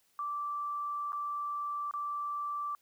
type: tone with dropouts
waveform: sine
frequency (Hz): 1168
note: D6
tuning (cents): -10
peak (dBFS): -33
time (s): 0.19-2.75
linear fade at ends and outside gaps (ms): 1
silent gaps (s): 1.121-1.13 / 1.911-1.938
effects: white hiss -71 dBFS RMS until 2.81 s